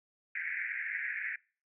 pink band-pass noise, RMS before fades -37 dBFS, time 0.35-1.36 s, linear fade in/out 5 ms, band 1600 to 2300 Hz, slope 96 dB/octave, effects noise-tail reverb RT60 0.4 s tail -25 dB re dry

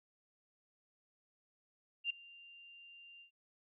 sine tone with ADSR envelope, 2786 Hz, F7, 5 cents flat, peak -31 dBFS, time 2.04-3.31 s, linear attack 61 ms, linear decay 6 ms, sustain -23 dB, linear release 100 ms, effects none

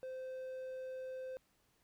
triangle tone, 518 Hz, C5, 17 cents flat, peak -40 dBFS, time 0.03-1.37 s, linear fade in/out 0 ms, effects pink hiss -75 dBFS RMS until 1.83 s

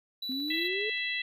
triangle tone, 3951 Hz, B7, in tune, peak -32 dBFS, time 0.22-0.68 s, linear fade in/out 5 ms
sine exponential sweep, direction up, 253.6 to 441.3 Hz, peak -33 dBFS, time 0.29-0.9 s, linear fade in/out 5 ms
click train, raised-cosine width 0.2 ms, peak -38 dBFS, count 9, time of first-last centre 0.32-0.976 s, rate 12.2 Hz
harmonic tone, 663 Hz, E5, 10 cents sharp, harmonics 3 / 4 / 5 / 6, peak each -33 / -35 / -37 / -39 dBFS, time 0.5-1.22 s, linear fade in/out 5 ms
effects none

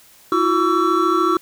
triangle tone cluster, 328.8 / 362.4 / 1135 / 1333 Hz, E4 / F#4 / C#6 / E6, -4 / -36 / +41 / +19 cents, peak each -18 dBFS, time 0.32-1.37 s, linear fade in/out 2 ms, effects white hiss -49 dBFS RMS until 1.41 s

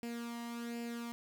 sawtooth tone with flanger, 235.3 Hz, A#3, 16 cents sharp, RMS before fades -42 dBFS, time 0.03-1.12 s, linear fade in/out 0 ms, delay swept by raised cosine 0.4 to 1.02 ms, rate 1.3 Hz, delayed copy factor +0.6, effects none

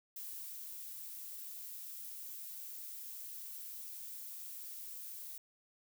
violet noise with ADSR envelope, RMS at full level -45 dBFS, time 0.16-5.38 s, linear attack 4 ms, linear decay 400 ms, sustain -2 dB, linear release 3 ms, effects none

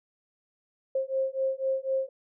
sine beating tone pair, 530 / 534 Hz, C5 / C5, +22 / +35 cents, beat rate 4 Hz, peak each -29 dBFS, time 0.95-2.09 s, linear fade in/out 5 ms, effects none

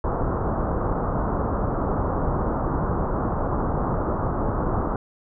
pink low-pass noise, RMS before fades -24 dBFS, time 0.04-4.96 s, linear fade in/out 2 ms, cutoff 1300 Hz, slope 48 dB/octave, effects none

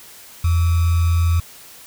sine tone with sample-and-hold, 84.4 Hz, E2, 41 cents sharp, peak -13 dBFS, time 0.44-1.4 s, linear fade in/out 5 ms, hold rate 1225 Hz, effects white hiss -42 dBFS RMS until 1.86 s

